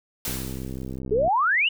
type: noise with exponential decay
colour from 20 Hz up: white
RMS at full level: -28 dBFS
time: 0.25-0.99 s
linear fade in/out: 1 ms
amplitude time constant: 160 ms
type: click train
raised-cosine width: 3 ms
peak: -21 dBFS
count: 66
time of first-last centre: 0.28-1.278 s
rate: 65.1 Hz
type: exponential sweep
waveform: sine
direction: up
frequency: 396.4 to 3014 Hz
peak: -18 dBFS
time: 1.11-1.69 s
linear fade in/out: 10 ms
effects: none